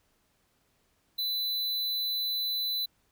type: tone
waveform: square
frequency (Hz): 4000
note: B7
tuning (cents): +21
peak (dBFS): -29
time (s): 1.18-2.86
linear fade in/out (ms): 10
effects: pink hiss -71 dBFS RMS until 3.11 s